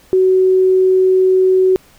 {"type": "tone", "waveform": "sine", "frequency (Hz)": 374.3, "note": "F#4", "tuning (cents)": 20, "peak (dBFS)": -8, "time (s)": [0.13, 1.76], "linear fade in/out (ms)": 0, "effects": ["pink hiss -48 dBFS RMS until 1.98 s"]}